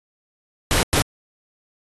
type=noise bursts at uneven times; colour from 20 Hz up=pink; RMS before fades=-18 dBFS; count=2; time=0.71-0.83 / 0.93-1.02 s; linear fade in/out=0 ms; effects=AAC 32 kbps